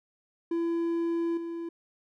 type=tone with level steps; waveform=triangle; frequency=336.2 Hz; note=E4; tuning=34 cents sharp; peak=-24 / -31 dBFS; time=0.51-1.69 s; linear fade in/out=5 ms; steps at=1.37 s; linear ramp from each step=5 ms; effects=none